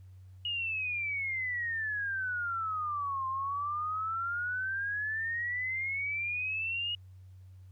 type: exponential two-way sweep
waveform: sine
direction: down then up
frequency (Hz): 2895 to 1049 to 2895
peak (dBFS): -31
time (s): 0.45-6.95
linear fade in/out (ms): 2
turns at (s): 3.27
effects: added 93 Hz sine -49 dBFS peak until 7.71 s + pink hiss -74 dBFS RMS until 7.71 s

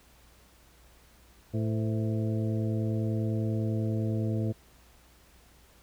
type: harmonic tone with a mistuned harmonic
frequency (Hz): 110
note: A2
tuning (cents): 0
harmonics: 1 / 2 / 3 / 4 / 5 / 6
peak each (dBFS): -28 / -33 / -36 / -41 / -41 / -45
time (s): 1.53-4.53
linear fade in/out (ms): 20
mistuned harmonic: 5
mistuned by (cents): -95
effects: added 60 Hz sine -60 dBFS peak until 5.82 s + pink hiss -60 dBFS RMS until 5.82 s

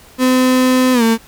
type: tone with pitch glide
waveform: 35% pulse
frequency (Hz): 255.8 to 226.6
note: C4 to A#3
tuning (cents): -39 to -49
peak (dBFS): -8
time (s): 0.18-1.18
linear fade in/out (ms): 50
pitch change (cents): -210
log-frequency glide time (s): 0.93-1.03
effects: pink hiss -43 dBFS RMS until 1.27 s

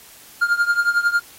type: tone with tremolo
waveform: triangle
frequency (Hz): 1407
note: F6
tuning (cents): +12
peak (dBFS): -10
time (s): 0.41-1.2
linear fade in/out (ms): 10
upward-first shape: triangle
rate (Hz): 11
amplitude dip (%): 90
effects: white hiss -45 dBFS RMS until 1.38 s + AAC 48 kbps

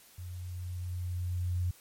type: tone with level ramp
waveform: sine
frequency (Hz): 89.2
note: F2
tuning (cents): +37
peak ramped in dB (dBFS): -39 to -27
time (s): 0.18-1.71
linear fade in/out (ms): 5
effects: white hiss -58 dBFS RMS until 1.8 s + MP3 64 kbps

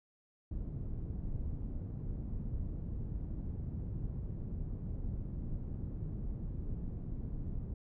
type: low-pass noise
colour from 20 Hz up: pink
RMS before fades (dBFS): -39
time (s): 0.51-7.74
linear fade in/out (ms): 5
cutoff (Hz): 180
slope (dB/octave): 12
effects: none

